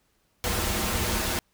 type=noise with comb filter; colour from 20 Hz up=pink; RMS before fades=-27 dBFS; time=0.44-1.39 s; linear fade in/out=0 ms; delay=7.1 ms; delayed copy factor=-0.95; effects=pink hiss -69 dBFS RMS until 1.53 s